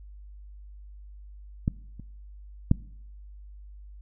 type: clicks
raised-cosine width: 5 ms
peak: -11 / -28 / -6 dBFS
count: 3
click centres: 1.679 / 1.997 / 2.714 s
effects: noise-tail reverb RT60 0.7 s tail -22 dB re dry + added 50 Hz sine -43 dBFS peak until 4.01 s